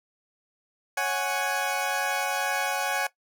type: chord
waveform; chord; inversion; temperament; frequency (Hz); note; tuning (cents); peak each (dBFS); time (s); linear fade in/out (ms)
20% pulse; C# suspended fourth; none; equal; 554.4 / 740 / 830.6; C#5 / F#5 / G#5; 0 / 0 / 0; -27 / -24 / -24; 0.97-3.07; 5
effects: noise-tail reverb RT60 0.1 s tail -17 dB re dry

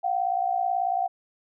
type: tone pair together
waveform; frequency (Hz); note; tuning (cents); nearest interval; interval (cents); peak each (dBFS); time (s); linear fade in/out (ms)
sine; 707 / 765.3; F5 / G5; +21 / -42; minor second; 137; -26 / -25; 0.03-1.08; 20
effects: none

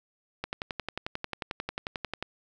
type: click train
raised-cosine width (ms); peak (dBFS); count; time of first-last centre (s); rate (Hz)
0.3; -16; 21; 0.44-2.226; 11.2
effects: none

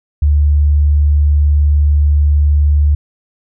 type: tone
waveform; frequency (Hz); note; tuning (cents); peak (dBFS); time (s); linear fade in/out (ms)
sine; 73.42; D2; 0; -7; 0.22-2.95; 5
effects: none

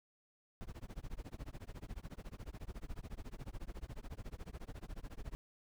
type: noise with tremolo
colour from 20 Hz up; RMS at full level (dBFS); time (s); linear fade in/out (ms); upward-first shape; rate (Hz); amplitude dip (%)
brown; -43; 0.61-5.35; 0; sine; 14; 100
effects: none

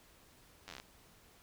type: slowing click train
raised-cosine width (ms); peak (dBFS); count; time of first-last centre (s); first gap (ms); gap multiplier
0.2; -29; 10; 0.68-0.8; 10; 1.07
effects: pink hiss -63 dBFS RMS until 1.42 s

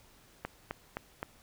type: click train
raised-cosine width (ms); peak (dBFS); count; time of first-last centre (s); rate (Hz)
0.5; -20; 4; 0.45-1.229; 3.85
effects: pink hiss -61 dBFS RMS until 1.42 s

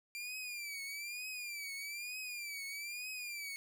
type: tone with vibrato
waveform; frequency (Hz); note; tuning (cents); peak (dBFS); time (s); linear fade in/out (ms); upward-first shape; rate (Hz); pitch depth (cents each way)
sawtooth; 2365; D7; +12; -38; 0.15-3.56; 0; triangle; 1.1; 130
effects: none

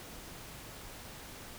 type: silence
effects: pink hiss -48 dBFS RMS until 1.58 s

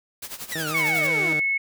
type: noise with tremolo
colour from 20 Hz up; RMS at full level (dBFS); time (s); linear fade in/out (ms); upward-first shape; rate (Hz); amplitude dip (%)
white; -33; 0.22-1.07; 5; sine; 11; 80
type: exponential sweep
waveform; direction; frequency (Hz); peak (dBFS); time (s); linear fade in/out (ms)
sawtooth; down; 2000 to 300; -25; 0.52-1.33; 0
type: tone with vibrato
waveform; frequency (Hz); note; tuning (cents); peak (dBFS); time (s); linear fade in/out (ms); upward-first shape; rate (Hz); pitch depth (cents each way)
15% pulse; 156.7; D#3; +13; -23; 0.55-1.4; 5; triangle; 5.8; 70
type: tone with pitch glide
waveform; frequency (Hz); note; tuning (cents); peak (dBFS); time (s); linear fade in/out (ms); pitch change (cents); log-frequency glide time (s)
sine; 2217 to 2195; C#7 to C#7; 0 to -18; -20; 0.74-1.58; 10; -18; 1.22-1.44
effects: none

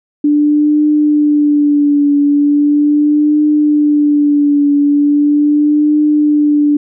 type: tone with vibrato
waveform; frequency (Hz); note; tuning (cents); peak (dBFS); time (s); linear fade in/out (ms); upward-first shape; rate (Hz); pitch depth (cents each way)
sine; 293.7; D4; 0; -7; 0.24-6.77; 5; triangle; 0.39; 41
effects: none

